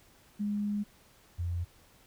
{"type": "tone pair in turn", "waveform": "sine", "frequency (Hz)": [206.3, 86.74], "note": ["G#3", "F2"], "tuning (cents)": [-11, -11], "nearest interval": "octave + minor third", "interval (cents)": 1500, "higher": "first", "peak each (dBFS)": [-29, -30], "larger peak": "first", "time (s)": [[0.39, 0.84], [1.38, 1.65]], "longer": "first", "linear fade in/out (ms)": 20, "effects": ["pink hiss -61 dBFS RMS until 2.06 s"]}